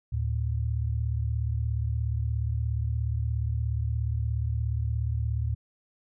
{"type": "tone pair together", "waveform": "sine", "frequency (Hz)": [75.5, 112.45], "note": ["D2", "A2"], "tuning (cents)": [48, 38], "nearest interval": "perfect fifth", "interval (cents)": 690, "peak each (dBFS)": -28, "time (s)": [0.12, 5.55], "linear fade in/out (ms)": 10, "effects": []}